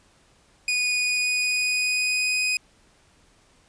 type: tone with pitch glide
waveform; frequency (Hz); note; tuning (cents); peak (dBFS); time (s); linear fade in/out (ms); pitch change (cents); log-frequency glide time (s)
sawtooth; 2469 to 2498; D#7 to D#7; -14 to +6; -18; 0.68-2.57; 2; +20; 1.01-2.42
effects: pink hiss -59 dBFS RMS until 3.68 s + resampled to 22050 Hz